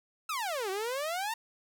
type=exponential two-way sweep; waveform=sawtooth; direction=down then up; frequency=1347 to 370 to 931 Hz; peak=-28 dBFS; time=0.29-1.34 s; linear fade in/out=5 ms; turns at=0.7 s; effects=none